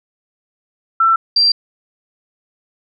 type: tone pair in turn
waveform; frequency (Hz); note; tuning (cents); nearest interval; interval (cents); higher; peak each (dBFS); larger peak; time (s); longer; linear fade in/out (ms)
sine; 1339 / 4720; E6 / D8; +27 / +8; octave + minor seventh; 2181; second; -9; neither; 1-1.16 / 1.36-1.52; neither; 5
effects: none